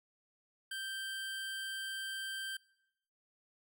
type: tone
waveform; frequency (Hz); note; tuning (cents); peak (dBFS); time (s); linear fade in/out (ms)
25% pulse; 1568; G6; 0; -35; 0.71-2.57; 5
effects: noise-tail reverb RT60 0.9 s tail -24 dB re dry